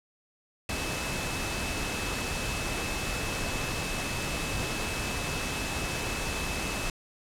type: tone in noise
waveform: sine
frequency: 2600 Hz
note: E7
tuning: 24 cents flat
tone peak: -38 dBFS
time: 0.69-6.9 s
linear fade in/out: 2 ms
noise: pink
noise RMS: -32 dBFS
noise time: 0.69-6.9 s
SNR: -9 dB
effects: low-pass 10000 Hz 12 dB/octave